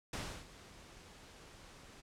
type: noise with ADSR envelope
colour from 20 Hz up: pink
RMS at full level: -40 dBFS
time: 0.13-2.02 s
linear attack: 3 ms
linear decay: 310 ms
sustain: -16 dB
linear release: 23 ms
effects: low-pass 8000 Hz 12 dB/octave